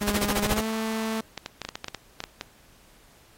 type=noise with tremolo; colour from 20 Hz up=pink; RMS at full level=-25 dBFS; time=0-0.63 s; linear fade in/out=50 ms; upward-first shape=sine; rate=14 Hz; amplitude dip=100%
type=tone with pitch glide; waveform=sawtooth; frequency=205.6 to 221.6 Hz; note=G#3 to A3; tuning=-17 to +13 cents; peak=-23 dBFS; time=0.01-1.21 s; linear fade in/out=5 ms; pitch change=+130 cents; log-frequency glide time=0.43-0.66 s
type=clicks; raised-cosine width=0.2 ms; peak=-14 dBFS; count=12; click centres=1.377 / 1.461 / 1.617 / 1.65 / 1.689 / 1.755 / 1.844 / 1.883 / 1.947 / 2.204 / 2.239 / 2.411 s
effects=pink hiss -56 dBFS RMS until 3.37 s + AAC 48 kbps